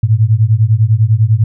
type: beating tone pair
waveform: sine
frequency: 105 / 115 Hz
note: G#2 / A#2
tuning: +19 / -23 cents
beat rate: 10 Hz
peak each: -10 dBFS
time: 0.03-1.44 s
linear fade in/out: 5 ms
effects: none